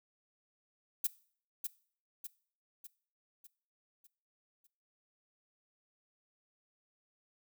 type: noise with echo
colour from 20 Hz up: violet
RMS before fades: -31 dBFS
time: 1.04-1.07 s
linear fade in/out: 5 ms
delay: 600 ms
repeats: 6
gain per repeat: -6 dB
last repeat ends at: 4.67 s
effects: noise-tail reverb RT60 0.5 s tail -20 dB re dry